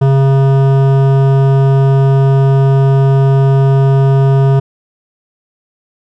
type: tone with hard clipping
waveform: sine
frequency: 135.9 Hz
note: C#3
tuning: 34 cents flat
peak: -8 dBFS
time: 0.01-4.6 s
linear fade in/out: 10 ms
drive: 14 dB
effects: none